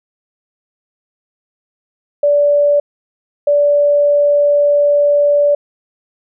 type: tone pair in turn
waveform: sine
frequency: 580 / 580 Hz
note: D5 / D5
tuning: -22 / -22 cents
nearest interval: unison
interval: 0 cents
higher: neither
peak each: -8 dBFS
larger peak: neither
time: 2.23-2.8 / 3.47-5.55 s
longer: second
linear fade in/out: 5 ms
effects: none